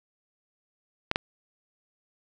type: clicks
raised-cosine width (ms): 0.3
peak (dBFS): -8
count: 2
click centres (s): 1.114 / 1.159
effects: none